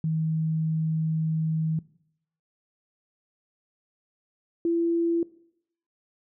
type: tone pair in turn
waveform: sine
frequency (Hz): 159.1 / 337.1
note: D#3 / E4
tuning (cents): +39 / +39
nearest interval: octave + minor second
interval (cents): 1300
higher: second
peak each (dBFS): -23 / -21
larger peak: second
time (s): 0.04-1.79 / 4.65-5.23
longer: first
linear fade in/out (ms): 2
effects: noise-tail reverb RT60 0.7 s tail -20 dB re dry

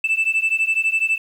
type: beating tone pair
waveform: sine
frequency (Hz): 2637 / 2649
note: E7 / E7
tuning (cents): 0 / +8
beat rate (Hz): 12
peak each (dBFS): -18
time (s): 0.04-1.18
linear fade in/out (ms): 5
effects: tanh soft clip ceiling -13 dBFS + 8-bit

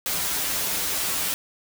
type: noise with comb filter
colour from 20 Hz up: white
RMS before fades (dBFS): -26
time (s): 0.06-1.34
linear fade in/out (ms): 0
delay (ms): 8.5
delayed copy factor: -0.7
effects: none

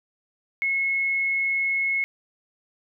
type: tone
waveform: sine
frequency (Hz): 2179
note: C#7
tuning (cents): -30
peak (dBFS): -21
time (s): 0.62-2.04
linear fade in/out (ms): 0
effects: none

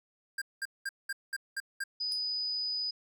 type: tone bursts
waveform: square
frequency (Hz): 1600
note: G6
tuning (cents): +35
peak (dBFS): -33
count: 7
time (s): 0.38-1.839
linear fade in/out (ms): 5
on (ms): 37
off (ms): 200
type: tone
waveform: sine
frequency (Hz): 4978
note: D#8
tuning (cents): 0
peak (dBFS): -31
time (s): 2-2.91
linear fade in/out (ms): 10
type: tone with exponential decay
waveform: 30% pulse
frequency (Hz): 5080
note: D#8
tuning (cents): +35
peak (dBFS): -30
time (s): 2.12-2.23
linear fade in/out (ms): 0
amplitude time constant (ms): 23
effects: none

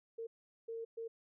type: tone bursts at uneven times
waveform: sine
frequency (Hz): 456.2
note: A#4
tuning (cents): -37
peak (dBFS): -40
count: 3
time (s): 0.18-0.27 / 0.68-0.85 / 0.97-1.08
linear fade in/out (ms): 10
effects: none

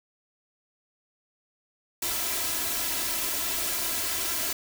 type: noise with comb filter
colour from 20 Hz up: white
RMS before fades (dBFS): -29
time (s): 2.02-4.53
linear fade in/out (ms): 5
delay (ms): 3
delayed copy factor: +0.75
effects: none

